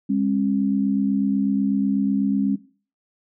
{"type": "tone pair together", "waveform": "sine", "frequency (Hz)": [202.6, 270.7], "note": ["G#3", "C#4"], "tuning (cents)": [-43, -41], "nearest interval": "perfect fourth", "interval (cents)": 502, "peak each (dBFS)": -21, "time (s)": [0.09, 2.56], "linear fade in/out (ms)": 10, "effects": ["noise-tail reverb RT60 0.4 s tail -18 dB re dry"]}